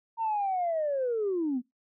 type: linear sweep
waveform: sine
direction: down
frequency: 924 to 233.1 Hz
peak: -25 dBFS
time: 0.17-1.62 s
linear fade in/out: 50 ms
effects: noise-tail reverb RT60 0.2 s tail -23 dB re dry + tanh soft clip ceiling -22 dBFS